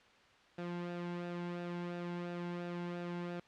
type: tone with flanger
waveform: sawtooth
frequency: 174.61 Hz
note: F3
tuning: in tune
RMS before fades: -41 dBFS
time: 0.58-3.4 s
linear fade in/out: 5 ms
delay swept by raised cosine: 0.93 to 1.68 ms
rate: 2.9 Hz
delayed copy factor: -0.5
effects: white hiss -63 dBFS RMS until 3.47 s + low-pass 3000 Hz 12 dB/octave